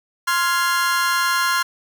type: chord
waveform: 40% pulse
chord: F minor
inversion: second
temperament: just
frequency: 1047.7 / 1396.9 / 1676.3 Hz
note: C6 / F6 / Ab6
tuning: +2 / 0 / +16 cents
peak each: -20 / -20 / -24 dBFS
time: 0.27-1.63 s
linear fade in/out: 10 ms
effects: none